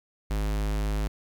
square tone, 51.91 Hz, G#1, in tune, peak -26 dBFS, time 0.3-1.08 s, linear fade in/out 10 ms, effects 10-bit

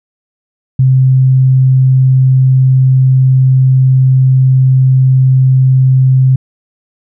sine tone, 130.81 Hz, C3, in tune, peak -4 dBFS, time 0.79-6.36 s, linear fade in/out 5 ms, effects none

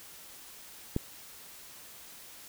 click, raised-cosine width 3 ms, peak -15 dBFS, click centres 0.964 s, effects white hiss -50 dBFS RMS until 2.48 s

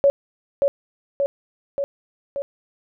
sine tone with echo, 560 Hz, C#5, 18 cents sharp, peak -11 dBFS, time 0.04-0.1 s, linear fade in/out 0 ms, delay 580 ms, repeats 4, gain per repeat -3 dB, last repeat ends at 2.42 s, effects none

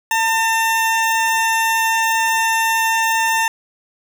20% pulse tone, 901 Hz, A5, 41 cents sharp, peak -10 dBFS, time 0.11-3.48 s, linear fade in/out 2 ms, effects none

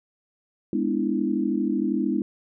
sine chord, E dominant seventh, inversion first, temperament just, 206 / 247.2 / 296.7 / 329.6 Hz, G#3 / B3 / D4 / E4, -14 / +2 / +18 / 0 cents, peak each -27 dBFS, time 0.73-2.22 s, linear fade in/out 2 ms, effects none

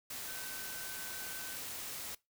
sine tone in noise, 1527 Hz, G6, 46 cents flat, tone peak -49 dBFS, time 0.27-1.56 s, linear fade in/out 5 ms, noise white, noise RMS -43 dBFS, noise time 0.1-2.15 s, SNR -9 dB, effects noise-tail reverb RT60 0.2 s tail -21 dB re dry

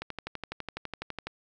click train, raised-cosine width 0.3 ms, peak -19 dBFS, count 16, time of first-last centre 0.02-1.27 s, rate 12 Hz, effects none

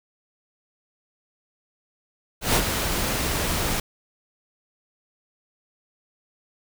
pink noise with ADSR envelope, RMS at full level -18 dBFS, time 2.41-3.8 s, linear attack 140 ms, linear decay 59 ms, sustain -7 dB, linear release 3 ms, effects none

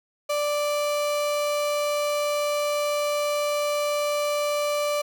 35% pulse tone, 587.3 Hz, D5, in tune, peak -21 dBFS, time 0.29-5.02 s, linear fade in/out 10 ms, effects none

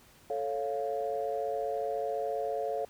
sine chord, A augmented, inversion none, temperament equal, 440 / 554.4 / 698.5 Hz, A4 / C#5 / E#5, 0 / 0 / 0 cents, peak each -34 dBFS, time 0.3-2.85 s, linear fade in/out 2 ms, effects tanh soft clip ceiling -21 dBFS + pink hiss -59 dBFS RMS until 2.89 s

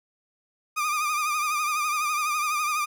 30% pulse tone with vibrato, 1212 Hz, D#6, 46 cents flat, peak -21 dBFS, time 0.76-2.86 s, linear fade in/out 20 ms, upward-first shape triangle, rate 12 Hz, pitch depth 70 cents each way, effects none

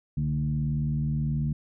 sine tone with frequency modulation, 146.83 Hz, D3, in tune, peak -24 dBFS, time 0.17-1.53 s, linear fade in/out 5 ms, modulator 78.5 Hz, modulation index 0.79, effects none

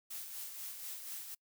blue noise with tremolo, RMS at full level -43 dBFS, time 0.1-1.35 s, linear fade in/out 10 ms, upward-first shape sine, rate 4.1 Hz, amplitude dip 45%, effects noise-tail reverb RT60 0.1 s tail -26 dB re dry

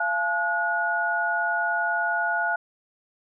sine tone cluster, 688 / 858 / 1451 Hz, F5 / A5 / F#6, -26 / -44 / -34 cents, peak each -28 / -29 / -24 dBFS, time 0-2.56 s, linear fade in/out 5 ms, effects none

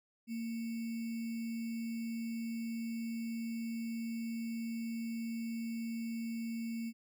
sine tone with sample-and-hold, 229.2 Hz, A#3, 29 cents flat, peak -36 dBFS, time 0.27-6.93 s, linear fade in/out 50 ms, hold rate 2450 Hz, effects none

